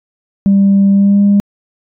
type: tone with pitch glide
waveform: sine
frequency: 197.5 to 201.9 Hz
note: G3 to G#3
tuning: +13 to -49 cents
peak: -4 dBFS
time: 0.46-1.4 s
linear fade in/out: 0 ms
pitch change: +38 cents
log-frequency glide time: 0.91-1.22 s
effects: tanh soft clip ceiling -3 dBFS